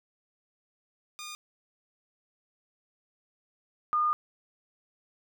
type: tone pair in turn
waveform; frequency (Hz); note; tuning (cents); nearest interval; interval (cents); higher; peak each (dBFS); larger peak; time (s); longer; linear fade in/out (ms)
10% pulse / sine; 1218 / 1218; D#6 / D#6; -37 / -37; unison; 0; neither; -31 / -23; second; 1.19-1.35 / 3.93-4.13; second; 0
effects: none